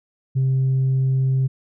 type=tone; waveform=sine; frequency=132.2 Hz; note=C3; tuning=18 cents sharp; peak=-14 dBFS; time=0.35-1.48 s; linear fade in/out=20 ms; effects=tanh soft clip ceiling -14 dBFS

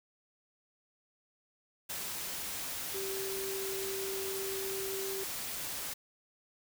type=tone in noise; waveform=sine; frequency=387.6 Hz; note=G4; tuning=20 cents flat; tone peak=-37 dBFS; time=2.94-5.24 s; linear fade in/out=10 ms; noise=white; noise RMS=-39 dBFS; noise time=1.89-5.94 s; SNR=-1 dB; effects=none

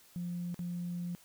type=tone with dropouts; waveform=sine; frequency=175 Hz; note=F3; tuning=4 cents sharp; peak=-34 dBFS; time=0.16-1.15 s; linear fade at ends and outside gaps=0 ms; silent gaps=0.544-0.592 s; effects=tanh soft clip ceiling -30 dBFS + white hiss -61 dBFS RMS until 1.24 s

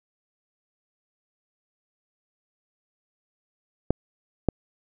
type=clicks; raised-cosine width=2 ms; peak=-6 dBFS; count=2; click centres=3.906 / 4.487 s; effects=none

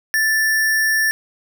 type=tone with sample-and-hold; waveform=sine; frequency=1760 Hz; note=A6; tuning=in tune; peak=-14 dBFS; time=0.14-1.11 s; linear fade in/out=0 ms; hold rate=7350 Hz; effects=none

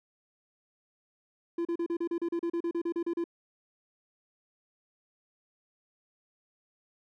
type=tone bursts; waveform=triangle; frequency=340 Hz; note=F4; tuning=46 cents flat; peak=-26 dBFS; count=16; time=1.58-3.241 s; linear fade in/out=5 ms; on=71 ms; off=35 ms; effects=none

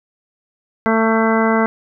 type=harmonic tone; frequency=223.3 Hz; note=A3; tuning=26 cents sharp; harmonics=1 / 2 / 3 / 4 / 5 / 6 / 7 / 9; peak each=-16 / -19 / -21 / -22 / -23 / -24 / -24 / -26 dBFS; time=0.86-1.66 s; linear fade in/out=0 ms; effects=none

